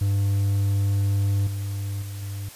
triangle tone with level steps, 99.7 Hz, G2, 30 cents sharp, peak -17 / -24 / -29 / -27 dBFS, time 0.01-2.49 s, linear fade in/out 5 ms, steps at 1.47 / 2.02 / 2.22 s, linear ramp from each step 2 ms, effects white hiss -44 dBFS RMS until 2.55 s + resampled to 32000 Hz

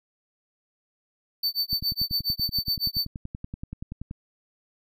square tone with tremolo, 4543 Hz, C#8, 42 cents sharp, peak -22 dBFS, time 1.43-3.07 s, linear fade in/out 5 ms, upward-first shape sine, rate 7.2 Hz, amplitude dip 100%
click train, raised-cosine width 5 ms, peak -22 dBFS, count 26, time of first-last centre 1.73-4.111 s, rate 10.5 Hz
effects none

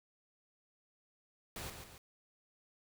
pink noise with echo, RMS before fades -44 dBFS, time 1.56-1.7 s, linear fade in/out 2 ms, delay 140 ms, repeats 2, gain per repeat -6 dB, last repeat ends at 1.98 s, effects none

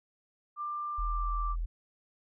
sine tone with pitch glide, 1188 to 1174.4 Hz, D6 to D6, +20 to 0 cents, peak -33 dBFS, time 0.56-1.56 s, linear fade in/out 50 ms, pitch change -20 cents, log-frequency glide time 1.04-1.32 s
sine tone, 41.59 Hz, E1, 16 cents sharp, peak -30 dBFS, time 0.98-1.66 s, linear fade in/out 10 ms
effects none

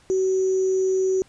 sine tone with sample-and-hold, 377.7 Hz, F#4, 36 cents sharp, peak -18 dBFS, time 0.1-1.22 s, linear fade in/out 0 ms, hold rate 6300 Hz, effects pink hiss -56 dBFS RMS until 1.28 s + resampled to 22050 Hz

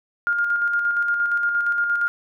sine tone with tremolo, 1412 Hz, F6, 19 cents sharp, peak -17 dBFS, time 0.27-2.08 s, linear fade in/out 0 ms, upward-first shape square, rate 8.6 Hz, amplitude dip 35%, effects none

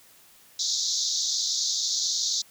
white band-pass noise, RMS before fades -27 dBFS, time 0.59-2.42 s, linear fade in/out 5 ms, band 3600 to 6800 Hz, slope 96 dB/octave, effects white hiss -55 dBFS RMS until 2.5 s

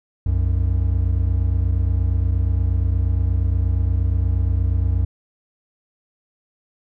triangle tone pair together, 63.63 / 92.1 Hz, C2 / F#2, -48 / -7 cents, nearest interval tritone, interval 641 cents, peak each -17 dBFS, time 0.26-5.05 s, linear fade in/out 5 ms, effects none

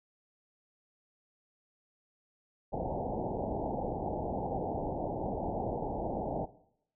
white low-pass noise, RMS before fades -35 dBFS, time 2.72-6.46 s, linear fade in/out 20 ms, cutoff 870 Hz, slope 96 dB/octave, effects noise-tail reverb RT60 0.7 s tail -17 dB re dry

